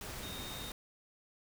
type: tone in noise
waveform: sine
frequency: 3700 Hz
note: A#7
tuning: 14 cents flat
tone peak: -46 dBFS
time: 0.23-0.71 s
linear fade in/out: 2 ms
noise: pink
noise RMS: -44 dBFS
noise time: 0.01-0.72 s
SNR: -5 dB
effects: none